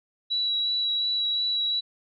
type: tone with vibrato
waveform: sine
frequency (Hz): 3913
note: B7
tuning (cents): -17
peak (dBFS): -23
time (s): 0.3-1.81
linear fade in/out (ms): 20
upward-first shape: sine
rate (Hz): 2.8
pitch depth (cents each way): 12
effects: none